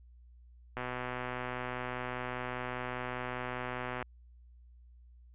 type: click train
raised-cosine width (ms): 0.5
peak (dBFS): -22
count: 408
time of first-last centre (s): 0.77-4.026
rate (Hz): 125
effects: added 60 Hz sine -54 dBFS peak until 5.34 s + resampled to 8000 Hz